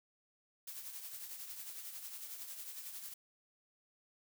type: noise with tremolo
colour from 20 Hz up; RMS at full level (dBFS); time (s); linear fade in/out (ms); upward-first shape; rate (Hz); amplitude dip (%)
blue; -45; 0.67-3.14; 5; triangle; 11; 55
effects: none